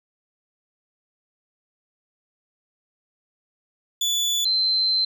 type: tone pair in turn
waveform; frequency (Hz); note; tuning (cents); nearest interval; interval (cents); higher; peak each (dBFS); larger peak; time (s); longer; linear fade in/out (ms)
30% pulse / sine; 3462 / 4097; A7 / C8; -29 / -37; minor third; 292; second; -18; neither; 4.01-4.45 / 4.45-5.05; second; 5
effects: none